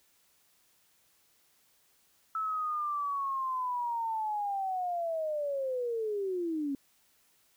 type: linear sweep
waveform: sine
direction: down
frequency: 1313 to 269.8 Hz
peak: -30 dBFS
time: 2.35-6.75 s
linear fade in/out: 2 ms
effects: white hiss -68 dBFS RMS until 7.56 s